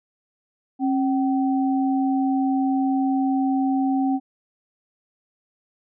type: tone pair together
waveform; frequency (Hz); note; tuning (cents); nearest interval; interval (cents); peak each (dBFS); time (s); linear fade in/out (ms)
sine; 269.9 / 765; C#4 / G5; -46 / -42; octave + tritone; 1804; -19 / -26; 0.79-4.2; 50
effects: none